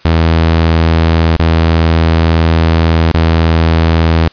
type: tone with dropouts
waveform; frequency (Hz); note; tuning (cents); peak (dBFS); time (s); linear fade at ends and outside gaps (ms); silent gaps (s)
sawtooth; 81.8; E2; -13; -3; 0.05-4.28; 0; 1.364-1.395 / 3.114-3.142
effects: white hiss -42 dBFS RMS until 4.32 s + resampled to 11025 Hz